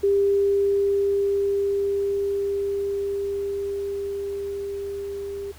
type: tone with level ramp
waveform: sine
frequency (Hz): 398.8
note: G4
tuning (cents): +30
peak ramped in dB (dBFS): -16 to -29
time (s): 0.03-5.52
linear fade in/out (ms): 10
effects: added 76 Hz sine -45 dBFS peak until 5.58 s + pink hiss -49 dBFS RMS until 5.58 s